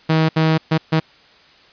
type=tone bursts at uneven times; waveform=sawtooth; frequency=159.1 Hz; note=D#3; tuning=39 cents sharp; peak=-9 dBFS; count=4; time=0.09-0.29 / 0.36-0.58 / 0.71-0.78 / 0.92-1 s; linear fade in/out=10 ms; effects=white hiss -49 dBFS RMS until 1.72 s + resampled to 11025 Hz